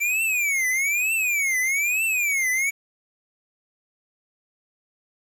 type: tone with vibrato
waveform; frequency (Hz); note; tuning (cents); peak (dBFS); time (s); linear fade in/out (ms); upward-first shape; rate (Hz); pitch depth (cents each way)
square; 2319; D7; -22; -21; 0-2.71; 20; triangle; 1.1; 270
effects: 8-bit